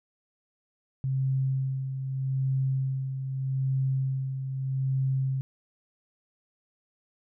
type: tone with tremolo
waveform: sine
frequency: 133.2 Hz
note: C3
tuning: 31 cents sharp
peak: -23 dBFS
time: 1.04-5.41 s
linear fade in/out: 0 ms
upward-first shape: sine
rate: 0.81 Hz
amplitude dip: 55%
effects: none